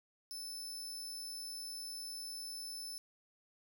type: tone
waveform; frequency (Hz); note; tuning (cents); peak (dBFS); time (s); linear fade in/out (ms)
sawtooth; 5270; E8; -1; -40; 0.31-2.98; 0
effects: none